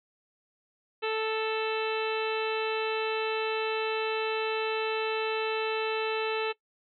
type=harmonic tone; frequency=440 Hz; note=A4; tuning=in tune; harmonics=1 / 2 / 3 / 4 / 5 / 6 / 7 / 8 / 9; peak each=-29 / -36 / -37 / -41 / -42 / -36 / -42 / -47 / -43 dBFS; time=1.02-6.53 s; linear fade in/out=20 ms; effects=noise-tail reverb RT60 0.1 s tail -20 dB re dry